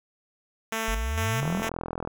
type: tone with tremolo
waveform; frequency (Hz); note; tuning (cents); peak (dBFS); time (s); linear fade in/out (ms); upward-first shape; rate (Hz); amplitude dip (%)
5% pulse; 223.1; A3; +24; -16; 0.72-1.69; 5; square; 2.2; 55
type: exponential sweep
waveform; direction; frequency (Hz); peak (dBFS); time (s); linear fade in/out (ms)
sine; up; 43.65 to 210.5; -26; 0.88-1.61; 0
type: click train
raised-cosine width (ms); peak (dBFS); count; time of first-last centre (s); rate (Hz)
1; -17; 28; 1.43-2.074; 41.9
effects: none